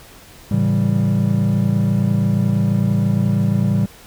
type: chord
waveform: triangle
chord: A dominant seventh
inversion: none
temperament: equal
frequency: 110 / 138.59 / 164.81 / 196 Hz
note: A2 / C#3 / E3 / G3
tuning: 0 / 0 / 0 / 0 cents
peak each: -17 / -19 / -20 / -16 dBFS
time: 0.51-3.86 s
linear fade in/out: 5 ms
effects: pink hiss -43 dBFS RMS until 4.06 s